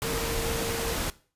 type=tone in noise; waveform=sine; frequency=459.3 Hz; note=A#4; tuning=26 cents flat; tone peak=-32 dBFS; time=0.04-0.93 s; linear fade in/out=0 ms; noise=pink; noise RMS=-30 dBFS; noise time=0.02-1.1 s; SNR=-5 dB; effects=noise-tail reverb RT60 0.4 s tail -19 dB re dry + resampled to 32000 Hz